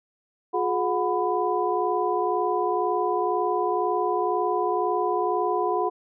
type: tone cluster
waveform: sine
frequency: 359.6 / 421.6 / 730 / 998 Hz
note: F#4 / G#4 / F#5 / B5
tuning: -49 / +26 / -24 / +18 cents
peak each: -27 dBFS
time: 0.53-5.9 s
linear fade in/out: 20 ms
effects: none